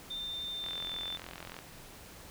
sine tone with pitch glide, 3594 to 3545 Hz, A7 to A7, +36 to +12 cents, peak -36 dBFS, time 0.1-1.17 s, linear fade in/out 10 ms, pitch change -24 cents, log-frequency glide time 0.52-0.93 s
click train, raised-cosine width 0.3 ms, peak -27 dBFS, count 42, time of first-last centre 0.64-1.589 s, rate 43.2 Hz
effects pink hiss -51 dBFS RMS until 2.3 s

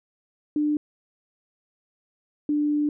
sine tone pair in turn, 298.5 / 295.9 Hz, D4 / D4, +28 / +13 cents, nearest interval unison, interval 15 cents, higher first, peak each -20 dBFS, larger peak neither, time 0.56-0.77 / 2.49-2.89 s, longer second, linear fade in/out 2 ms, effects none

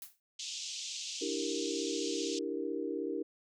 blue noise with exponential decay, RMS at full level -42 dBFS, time 0.02-0.2 s, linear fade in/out 1 ms, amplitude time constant 37 ms
white band-pass noise, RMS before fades -41 dBFS, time 0.39-2.39 s, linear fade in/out 5 ms, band 2700 to 7100 Hz, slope 48 dB/octave
sine chord, E half-diminished seventh, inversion third, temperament equal, 293.7 / 329.6 / 392 / 466.2 Hz, D4 / E4 / G4 / Bb4, 0 / 0 / 0 / 0 cents, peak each -39 dBFS, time 1.21-3.23 s, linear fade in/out 10 ms
effects none

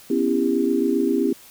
sine chord, C# half-diminished seventh, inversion third, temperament just, 249.5 / 277.2 / 332.6 / 399.1 Hz, B3 / C#4 / E4 / G4, +18 / 0 / +16 / +31 cents, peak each -23 dBFS, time 0.1-1.33 s, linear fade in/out 5 ms, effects white hiss -47 dBFS RMS until 1.5 s

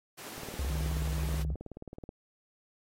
pink high-pass noise, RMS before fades -45 dBFS, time 0.17-1.44 s, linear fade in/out 20 ms, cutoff 200 Hz, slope 12 dB/octave
click train, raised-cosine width 2 ms, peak -29 dBFS, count 33, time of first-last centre 0.38-2.091 s, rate 18.7 Hz
sine tone with vibrato, 66.8 Hz, C2, 36 cents sharp, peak -30 dBFS, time 0.59-1.55 s, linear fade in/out 5 ms, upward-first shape sine, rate 13 Hz, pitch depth 150 cents each way
sine tone, 154.8 Hz, D#3, 9 cents flat, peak -35 dBFS, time 0.69-1.53 s, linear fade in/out 10 ms
effects AAC 48 kbps

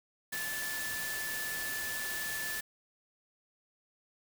sine tone in noise, 1744 Hz, A6, 16 cents flat, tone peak -37 dBFS, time 0.32-2.61 s, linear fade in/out 10 ms, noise white, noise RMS -39 dBFS, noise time 0.32-2.61 s, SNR -1 dB, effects none

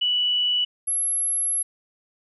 sine tone pair in turn, 2955 / 11112 Hz, F#7 / F9, -3 / -10 cents, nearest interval octave + major seventh, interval 2293 cents, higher second, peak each -19 / -21 dBFS, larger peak first, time 0.01-0.65 / 0.87-1.63 s, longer second, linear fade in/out 10 ms, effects none

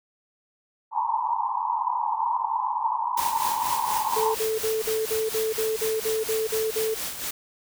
white band-pass noise, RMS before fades -26 dBFS, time 0.91-4.36 s, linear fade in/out 50 ms, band 870 to 1000 Hz, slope 96 dB/octave
white noise with tremolo, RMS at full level -30 dBFS, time 3.17-7.31 s, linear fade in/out 5 ms, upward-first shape sine, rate 4.2 Hz, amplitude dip 55%
sine tone bursts, 440 Hz, A4, in tune, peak -23 dBFS, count 12, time 4.16-6.946 s, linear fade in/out 10 ms, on 190 ms, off 46 ms
effects none

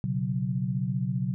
sine chord, B suspended second, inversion none, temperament equal, 123.47 / 138.59 / 185 Hz, B2 / C#3 / F#3, 0 / 0 / 0 cents, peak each -30 dBFS, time 0.04-1.34 s, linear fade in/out 0 ms, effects none

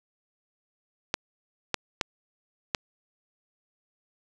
clicks, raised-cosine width 0.2 ms, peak -7 dBFS, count 4, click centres 1.141 / 1.743 / 2.012 / 2.748 s, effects none

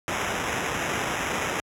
blue noise with sample-and-hold, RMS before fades -28 dBFS, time 0.08-1.6 s, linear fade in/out 0 ms, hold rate 4410 Hz, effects high-pass 60 Hz 12 dB/octave + low-pass 11000 Hz 12 dB/octave

